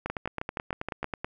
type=two click trains; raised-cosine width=0.5 ms; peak=-16 / -16 dBFS; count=7 / 12; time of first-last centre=0.1-1.043 / 0.06-1.245 s; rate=6.36 / 9.28 Hz; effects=none